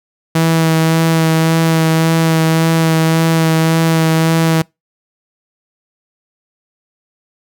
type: tone with vibrato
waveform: sawtooth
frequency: 162.2 Hz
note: E3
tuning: 28 cents flat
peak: -6 dBFS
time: 0.35-4.62 s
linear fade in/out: 5 ms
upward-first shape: sine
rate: 1.8 Hz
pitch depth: 15 cents each way
effects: noise-tail reverb RT60 0.2 s tail -25 dB re dry